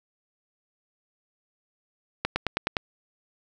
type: accelerating click train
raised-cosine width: 0.3 ms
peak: -8 dBFS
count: 6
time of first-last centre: 2.25-2.768 s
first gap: 110 ms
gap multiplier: 0.97
effects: none